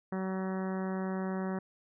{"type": "harmonic tone", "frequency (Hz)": 188.9, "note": "F#3", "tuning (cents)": 36, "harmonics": [1, 2, 3, 4, 5, 6, 7, 8, 9, 10], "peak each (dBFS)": [-33, -39, -43, -45, -47, -49, -50, -51, -52, -53], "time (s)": [0.12, 1.59], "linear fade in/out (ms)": 5, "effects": []}